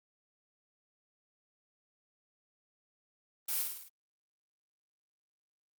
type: noise with echo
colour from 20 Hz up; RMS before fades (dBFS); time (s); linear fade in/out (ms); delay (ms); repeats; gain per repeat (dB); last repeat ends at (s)
blue; -34; 3.48-3.63; 10; 52; 5; -4; 3.89
effects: Opus 32 kbps